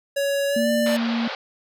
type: tone with pitch glide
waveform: square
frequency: 560 to 592.6 Hz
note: C#5 to D5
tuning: +18 to +15 cents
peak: -21 dBFS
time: 0.16-0.97 s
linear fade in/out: 10 ms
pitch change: +97 cents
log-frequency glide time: 0.48-0.7 s
type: tone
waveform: sine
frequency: 231.7 Hz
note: A#3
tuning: 10 cents flat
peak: -21 dBFS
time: 0.56-1.28 s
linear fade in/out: 5 ms
type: band-pass noise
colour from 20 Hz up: pink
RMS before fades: -31 dBFS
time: 0.86-1.35 s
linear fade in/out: 2 ms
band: 480 to 4700 Hz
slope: 48 dB/octave
effects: none